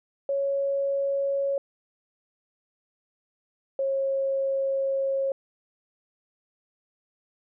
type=tone pair in turn; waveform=sine; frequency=554.4 / 542.7 Hz; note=C#5 / C#5; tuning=0 / -37 cents; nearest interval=unison; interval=37 cents; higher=first; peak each=-23 dBFS; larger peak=neither; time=0.29-1.58 / 3.79-5.32 s; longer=second; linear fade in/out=2 ms; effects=none